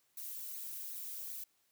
violet noise with flanger, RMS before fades -44 dBFS, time 0.17-1.44 s, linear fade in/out 5 ms, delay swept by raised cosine 0.47 to 3.27 ms, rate 2.6 Hz, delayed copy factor +0.8, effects white hiss -75 dBFS RMS until 1.71 s + high-pass 80 Hz 12 dB/octave

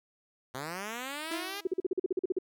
5% pulse linear sweep, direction up, 123.47 to 413.1 Hz, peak -25 dBFS, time 0.54-1.61 s, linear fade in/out 10 ms
sawtooth tone with exponential decay, 326.4 Hz, E4, 17 cents flat, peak -28 dBFS, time 1.31-1.82 s, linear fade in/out 5 ms, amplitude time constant 110 ms
sine tone bursts, 370 Hz, F#4, in tune, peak -25 dBFS, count 12, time 1.65-2.387 s, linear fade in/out 5 ms, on 22 ms, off 43 ms
effects none

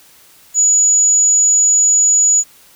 sine tone, 6880 Hz, A8, 40 cents flat, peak -8 dBFS, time 0.54-2.44 s, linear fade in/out 50 ms, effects white hiss -46 dBFS RMS until 2.75 s

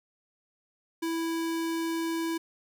square tone, 329.6 Hz, E4, in tune, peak -29 dBFS, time 1.02-2.38 s, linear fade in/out 10 ms, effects none

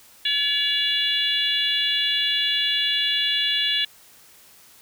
harmonic tone, 570 Hz, C#5, 48 cents sharp, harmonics 3 / 4 / 5 / 6 / 7, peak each -29 / -32 / -24 / -23 / -29 dBFS, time 0.25-3.85 s, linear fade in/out 5 ms, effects white hiss -51 dBFS RMS until 4.81 s

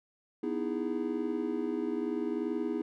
triangle chord, E major seventh, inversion second, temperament just, 247.2 / 309 / 329.6 / 412 Hz, B3 / D#4 / E4 / G#4, +2 / -12 / 0 / -14 cents, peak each -34 dBFS, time 0.43-2.82 s, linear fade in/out 5 ms, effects none

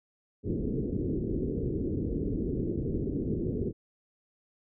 white low-pass noise, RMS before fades -31 dBFS, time 0.43-3.73 s, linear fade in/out 50 ms, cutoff 420 Hz, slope 48 dB/octave, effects none

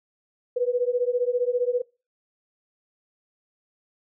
sine beating tone pair, 484.3 / 499.3 Hz, B4 / B4, -34 / +19 cents, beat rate 15 Hz, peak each -24 dBFS, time 0.56-1.82 s, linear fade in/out 10 ms, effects noise-tail reverb RT60 0.3 s tail -23 dB re dry

